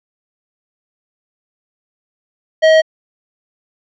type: tone with hard clipping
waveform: sine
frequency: 635 Hz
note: D#5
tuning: 35 cents sharp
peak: -8 dBFS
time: 2.62-2.82 s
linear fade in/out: 20 ms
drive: 14 dB
effects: low-pass 5000 Hz 12 dB/octave